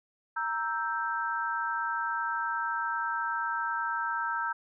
sine chord, E diminished, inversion second, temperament equal, 932.3 / 1318.5 / 1568 Hz, Bb5 / E6 / G6, 0 / 0 / 0 cents, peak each -33 dBFS, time 0.36-4.53 s, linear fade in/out 10 ms, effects none

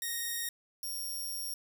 5% pulse tone pair in turn, 1864.7 / 5574 Hz, A#6 / F8, 0 / -4 cents, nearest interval octave + perfect fifth, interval 1896 cents, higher second, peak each -23 / -30 dBFS, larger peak first, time 0.02-0.49 / 0.83-1.54 s, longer second, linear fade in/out 2 ms, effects 9-bit

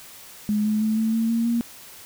sine tone with pitch steps, 209.9 / 213.8 / 217.8 / 221.9 / 226 / 230.2 / 234.5 Hz, G#3 / A3 / A3 / A3 / A3 / A#3 / A#3, +19 / -49 / -17 / +15 / +47 / -22 / +11 cents, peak -19 dBFS, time 0.49-1.61 s, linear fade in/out 0 ms, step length 160 ms, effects white hiss -44 dBFS RMS until 2.05 s

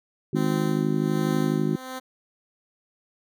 harmonic tone, 52.1 Hz, G#1, 6 cents sharp, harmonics 3 / 4 / 5 / 6 / 7, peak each -26 / -27 / -28 / -29 / -29 dBFS, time 0.33-1.76 s, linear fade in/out 5 ms
10% pulse tone with tremolo, 258.7 Hz, C4, 19 cents flat, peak -22 dBFS, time 0.35-2 s, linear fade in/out 20 ms, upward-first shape sine, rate 1.3 Hz, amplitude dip 75%
effects none

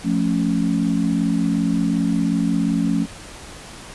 sine chord, F augmented, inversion none, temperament equal, 174.61 / 220 / 277.2 Hz, F3 / A3 / C#4, 0 / 0 / 0 cents, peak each -21 dBFS, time 0.03-3.07 s, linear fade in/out 50 ms, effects pink hiss -38 dBFS RMS until 3.94 s + resampled to 24000 Hz

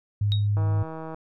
sine tone, 103 Hz, G#2, 14 cents flat, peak -20 dBFS, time 0.21-0.83 s, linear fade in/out 5 ms
sine tone with exponential decay, 3780 Hz, A#7, 23 cents sharp, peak -24 dBFS, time 0.32-0.47 s, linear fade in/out 0 ms, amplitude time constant 31 ms
click train, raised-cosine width 1 ms, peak -23 dBFS, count 93, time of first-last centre 0.57-1.145 s, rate 160 Hz
effects none

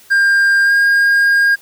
triangle tone with pitch glide, 1600 to 1620.5 Hz, G6 to G#6, +35 to -43 cents, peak -7 dBFS, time 0.1-1.56 s, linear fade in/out 20 ms, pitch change +22 cents, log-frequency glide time 0.64-0.72 s, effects white hiss -45 dBFS RMS until 1.61 s

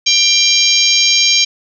harmonic tone with a mistuned harmonic, 790 Hz, G5, 13 cents sharp, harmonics 3 / 4 / 5 / 6 / 7 / 8, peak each -16 / -16 / -16 / -16 / -16 / -16 dBFS, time 0.06-1.45 s, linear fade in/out 10 ms, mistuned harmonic 8, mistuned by +41 cents, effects none

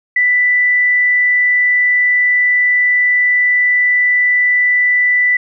sine tone, 1980 Hz, B6, 4 cents sharp, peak -9 dBFS, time 0.16-5.37 s, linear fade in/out 5 ms, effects none

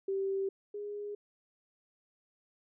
sine tone pair in turn, 389 / 412.1 Hz, G4 / G#4, -13 / -13 cents, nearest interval minor second, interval 100 cents, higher second, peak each -30 / -37 dBFS, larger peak first, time 0.08-0.49 / 0.74-1.15 s, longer neither, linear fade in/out 5 ms, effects none

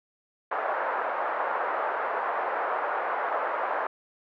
pink band-pass noise, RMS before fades -29 dBFS, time 0.51-3.87 s, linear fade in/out 5 ms, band 560 to 1500 Hz, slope 24 dB/octave, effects none

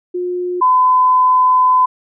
sine tone pair in turn, 358.2 / 1013.1 Hz, F4 / B5, +44 / +44 cents, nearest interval octave + tritone, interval 1800 cents, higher second, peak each -17 / -8 dBFS, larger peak second, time 0.14-0.61 / 0.61-1.86 s, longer second, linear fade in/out 10 ms, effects none

